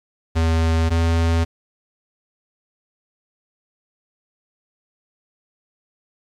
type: tone pair in turn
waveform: square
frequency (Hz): 81.6 / 82.93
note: E2 / E2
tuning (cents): -17 / +11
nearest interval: unison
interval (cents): 28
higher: second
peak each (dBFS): -16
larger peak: neither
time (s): 0.35-0.9 / 0.9-1.45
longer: neither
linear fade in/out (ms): 20
effects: low-pass 7000 Hz 12 dB/octave + 8-bit